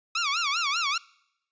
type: tone with vibrato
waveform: 15% pulse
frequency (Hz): 1244.5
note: D#6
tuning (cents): 0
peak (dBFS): -18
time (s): 0.15-0.98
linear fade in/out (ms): 5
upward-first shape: sine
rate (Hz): 5.1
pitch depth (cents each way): 210
effects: noise-tail reverb RT60 0.8 s tail -24 dB re dry + resampled to 16000 Hz